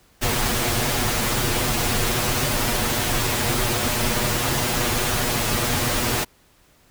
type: noise with comb filter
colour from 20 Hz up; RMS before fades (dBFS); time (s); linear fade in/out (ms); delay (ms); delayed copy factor
pink; -22; 0.21-6.25; 20; 8.3; +1
effects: pink hiss -57 dBFS RMS until 6.9 s